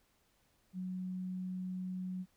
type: tone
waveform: sine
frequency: 184.3 Hz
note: F#3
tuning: 7 cents flat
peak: -37 dBFS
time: 0.73-2.26 s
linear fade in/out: 50 ms
effects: pink hiss -73 dBFS RMS until 2.36 s